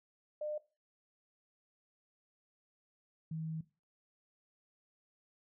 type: tone pair in turn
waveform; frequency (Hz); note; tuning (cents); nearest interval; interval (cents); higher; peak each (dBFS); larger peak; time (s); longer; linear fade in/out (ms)
sine; 603 / 159.71; D5 / D#3; +46 / +46; octave + major seventh; 2300; first; -36 / -37; first; 0.41-0.58 / 3.31-3.61; second; 5
effects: noise-tail reverb RT60 0.3 s tail -18 dB re dry